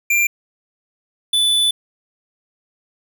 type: tone pair in turn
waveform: square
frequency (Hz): 2377 / 3486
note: D7 / A7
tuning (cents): +20 / -17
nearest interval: perfect fifth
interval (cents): 663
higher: second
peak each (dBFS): -14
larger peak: neither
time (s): 0.1-0.27 / 1.33-1.71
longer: second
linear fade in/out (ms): 5
effects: none